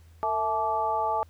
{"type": "tone cluster", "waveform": "sine", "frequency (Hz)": [451.5, 658, 864, 1165], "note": ["A4", "E5", "A5", "D6"], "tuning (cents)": [45, -3, -32, -14], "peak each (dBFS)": [-35, -31, -26, -31], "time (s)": [0.23, 1.23], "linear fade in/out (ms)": 0, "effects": ["added 82 Hz sine -50 dBFS peak until 1.29 s", "pink hiss -64 dBFS RMS until 1.29 s"]}